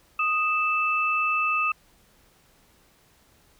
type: tone pair together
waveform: sine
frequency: 1244.5 / 2637 Hz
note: D#6 / E7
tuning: 0 / 0 cents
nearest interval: octave + minor second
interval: 1300 cents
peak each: -24 dBFS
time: 0.19-1.72 s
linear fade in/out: 5 ms
effects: pink hiss -60 dBFS RMS until 3.59 s